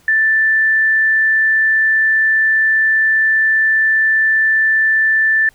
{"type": "tone", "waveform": "sine", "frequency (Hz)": 1765, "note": "A6", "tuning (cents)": 5, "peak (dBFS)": -10, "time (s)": [0.08, 5.49], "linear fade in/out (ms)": 2, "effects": ["pink hiss -52 dBFS RMS until 5.54 s"]}